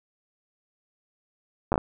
slowing click train, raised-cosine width 1 ms, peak -9 dBFS, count 5, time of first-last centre 1.72-1.779 s, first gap 9 ms, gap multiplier 1.34, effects none

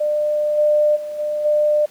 sine tone with level steps, 599 Hz, D5, 34 cents sharp, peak -16 / -12 / -25 / -19 / -13 dBFS, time 0-1.86 s, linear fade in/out 10 ms, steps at 0.57 / 0.95 / 1.18 / 1.44 s, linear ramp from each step 20 ms, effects pink hiss -48 dBFS RMS until 1.9 s + high-pass 200 Hz 12 dB/octave

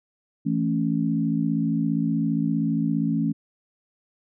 sine chord, A major, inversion second, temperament equal, 164.81 / 220 / 277.2 Hz, E3 / A3 / C#4, 0 / 0 / 0 cents, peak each -25 dBFS, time 0.45-3.33 s, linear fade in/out 20 ms, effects none

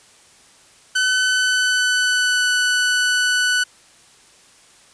sawtooth tone with pitch glide, 1512 to 1488.6 Hz, F#6 to F#6, +37 to +10 cents, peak -12 dBFS, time 0.95-3.64 s, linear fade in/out 10 ms, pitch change -27 cents, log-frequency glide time 1.21-2.51 s, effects white hiss -50 dBFS RMS until 4.93 s + resampled to 22050 Hz

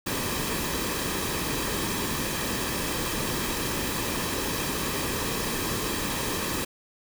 pink noise with comb filter, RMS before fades -29 dBFS, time 0.06-6.65 s, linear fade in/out 10 ms, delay 1.4 ms, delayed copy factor -0.5, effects none

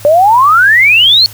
sine exponential sweep, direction up, 569 to 4434 Hz, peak -3 dBFS, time 0.05-1.26 s, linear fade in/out 0 ms, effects added 106 Hz sine -32 dBFS peak until 1.33 s + white hiss -33 dBFS RMS until 1.33 s

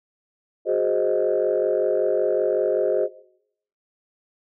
sine chord, Ab dominant seventh, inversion third, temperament equal, 370 / 415.3 / 523.3 / 622.3 Hz, Gb4 / Ab4 / C5 / Eb5, 0 / 0 / 0 / 0 cents, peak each -23 dBFS, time 0.65-3.09 s, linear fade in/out 50 ms, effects noise-tail reverb RT60 0.7 s tail -19 dB re dry + tanh soft clip ceiling -11 dBFS

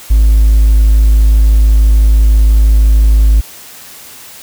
triangle tone with hard clipping, 53 Hz, G#1, 36 cents sharp, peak -4 dBFS, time 0.1-3.41 s, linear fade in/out 10 ms, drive 4 dB, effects white hiss -33 dBFS RMS until 4.42 s

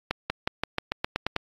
accelerating click train, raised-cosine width 0.3 ms, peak -9 dBFS, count 10, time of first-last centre 0.11-1.364 s, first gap 190 ms, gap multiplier 0.92, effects AAC 32 kbps

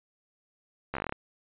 slowing click train, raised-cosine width 0.5 ms, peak -17 dBFS, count 10, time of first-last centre 0.94-1.124 s, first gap 13 ms, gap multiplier 1.11, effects resampled to 8000 Hz

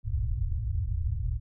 white low-pass noise, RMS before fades -29 dBFS, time 0.03-1.4 s, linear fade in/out 50 ms, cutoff 120 Hz, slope 96 dB/octave, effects none

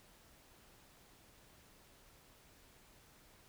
silence, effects pink hiss -64 dBFS RMS until 3.48 s

